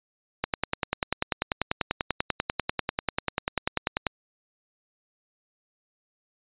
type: click train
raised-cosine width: 0.3 ms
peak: -8 dBFS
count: 38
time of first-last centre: 0.44-4.067 s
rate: 10.2 Hz
effects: resampled to 8000 Hz